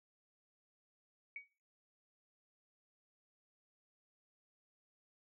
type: tone with exponential decay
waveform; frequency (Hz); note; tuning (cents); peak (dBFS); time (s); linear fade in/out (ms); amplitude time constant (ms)
sine; 2252; C#7; +27; -40; 1.36-1.48; 2; 26
effects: noise-tail reverb RT60 0.4 s tail -20 dB re dry